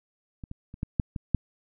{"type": "clicks", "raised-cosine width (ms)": 5, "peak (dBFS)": [-26, -25, -29, -17, -10, -19, -9], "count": 7, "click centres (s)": [0.438, 0.514, 0.741, 0.831, 0.998, 1.162, 1.347], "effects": []}